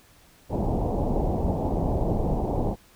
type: low-pass noise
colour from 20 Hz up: pink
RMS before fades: -25 dBFS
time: 0.49-2.76 s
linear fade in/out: 50 ms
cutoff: 860 Hz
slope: 48 dB/octave
effects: pink hiss -56 dBFS RMS until 2.95 s